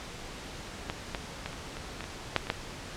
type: clicks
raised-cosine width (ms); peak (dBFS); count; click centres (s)
0.3; -15 / -16 / -18 / -27 / -23 / -21 / -22 / -7 / -22 / -10; 10; 0.899 / 1.148 / 1.46 / 1.53 / 1.769 / 2.007 / 2.041 / 2.363 / 2.47 / 2.501
effects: pink hiss -42 dBFS RMS until 2.96 s + low-pass 7000 Hz 12 dB/octave